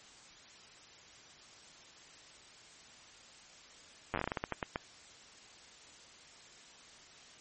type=slowing click train; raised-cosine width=0.5 ms; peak=-18 dBFS; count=14; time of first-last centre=4.14-4.759 s; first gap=9 ms; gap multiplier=1.25; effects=white hiss -56 dBFS RMS until 7.4 s + MP3 32 kbps